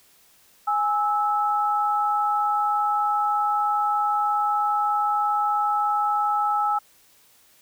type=tone pair together; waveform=sine; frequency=830.6 / 1307.4 Hz; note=G#5 / E6; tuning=0 / -15 cents; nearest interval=minor sixth; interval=785 cents; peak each=-22 / -23 dBFS; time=0.67-6.79 s; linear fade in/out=10 ms; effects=white hiss -57 dBFS RMS until 7.61 s